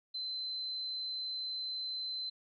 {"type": "tone", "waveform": "sine", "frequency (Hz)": 4066, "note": "B7", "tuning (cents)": 50, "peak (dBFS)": -36, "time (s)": [0.14, 2.3], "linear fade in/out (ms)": 10, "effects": []}